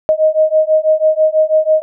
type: beating tone pair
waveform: sine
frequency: 622 / 628.1 Hz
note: D#5 / D#5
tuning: -1 / +16 cents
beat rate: 6.1 Hz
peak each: -12 dBFS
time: 0.09-1.82 s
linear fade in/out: 0 ms
effects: none